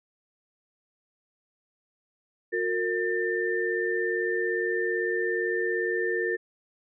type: tone cluster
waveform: sine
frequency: 361.8 / 459.4 / 1792 Hz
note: F#4 / A#4 / A6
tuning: -39 / -25 / +31 cents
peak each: -29 dBFS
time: 2.52-6.37 s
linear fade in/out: 20 ms
effects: none